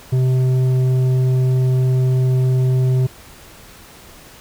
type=tone with tanh clipping; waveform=sine; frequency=128.8 Hz; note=C3; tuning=27 cents flat; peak=-14 dBFS; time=0.12-3.07 s; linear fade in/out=10 ms; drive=8 dB; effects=pink hiss -42 dBFS RMS until 4.4 s